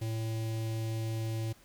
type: tone with notch filter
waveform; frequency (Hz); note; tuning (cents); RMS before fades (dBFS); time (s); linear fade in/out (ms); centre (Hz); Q
square; 111.8; A2; +28; -34; 0.01-1.53; 10; 1300; 0.8
effects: pink hiss -60 dBFS RMS until 1.64 s

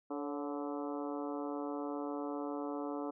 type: harmonic tone with a mistuned harmonic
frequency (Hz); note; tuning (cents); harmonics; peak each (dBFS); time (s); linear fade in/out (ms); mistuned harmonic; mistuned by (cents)
145.1; D3; -21; 2 / 3 / 4 / 5 / 6 / 7 / 8 / 9; -39 / -43 / -45 / -47 / -49 / -50 / -51 / -52; 0.1-3.11; 10; 4; -54
effects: none

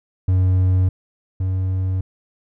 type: tone pair in turn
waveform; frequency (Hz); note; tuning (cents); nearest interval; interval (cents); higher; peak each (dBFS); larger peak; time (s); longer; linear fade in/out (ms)
triangle; 92.6 / 93.68; F#2 / F#2; +2 / +22; unison; 20; second; -11 / -16; first; 0.28-0.89 / 1.4-2.01; neither; 5
effects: none

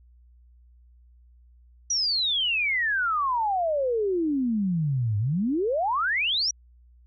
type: exponential two-way sweep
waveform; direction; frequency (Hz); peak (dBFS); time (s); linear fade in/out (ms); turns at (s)
sine; down then up; 5910 to 100 to 5910; -22; 1.9-6.51; 5; 5.18
effects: added 60 Hz sine -52 dBFS peak until 7.06 s

